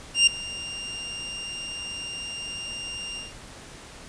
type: tone with ADSR envelope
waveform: sawtooth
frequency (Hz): 2794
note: F7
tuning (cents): 0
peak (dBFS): -9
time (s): 0.14-3.34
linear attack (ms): 130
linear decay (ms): 6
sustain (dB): -20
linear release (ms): 170
effects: pink hiss -44 dBFS RMS until 4.08 s + resampled to 22050 Hz